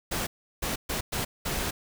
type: noise bursts at uneven times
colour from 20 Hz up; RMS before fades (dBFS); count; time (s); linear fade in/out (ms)
pink; -30; 5; 0.11-0.27 / 0.62-0.76 / 0.89-1.01 / 1.12-1.25 / 1.45-1.71; 10
effects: none